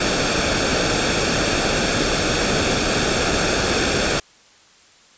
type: noise with comb filter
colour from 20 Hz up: pink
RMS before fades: -19 dBFS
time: 0-4.2 s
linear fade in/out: 5 ms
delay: 1 ms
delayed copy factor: -0.55
effects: white hiss -51 dBFS RMS until 5.17 s + resampled to 16000 Hz